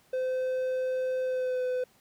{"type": "tone with pitch glide", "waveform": "triangle", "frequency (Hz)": [514, 504.6], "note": ["C5", "B4"], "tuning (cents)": [-31, 37], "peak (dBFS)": -25, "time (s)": [0.13, 1.84], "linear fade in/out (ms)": 5, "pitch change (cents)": -32, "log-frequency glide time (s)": [1.24, 1.64], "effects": ["pink hiss -63 dBFS RMS until 2 s", "high-pass 80 Hz 12 dB/octave"]}